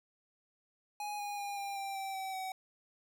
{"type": "tone with pitch steps", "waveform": "square", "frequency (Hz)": [830.6, 819.6, 808.8, 798.1, 787.6, 777.2, 767, 756.8], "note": ["G#5", "G#5", "G#5", "G5", "G5", "G5", "G5", "F#5"], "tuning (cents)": [0, -23, -46, 31, 8, -15, -38, 39], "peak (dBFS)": -38, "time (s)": [1, 2.52], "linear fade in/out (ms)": 2, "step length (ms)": 190, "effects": []}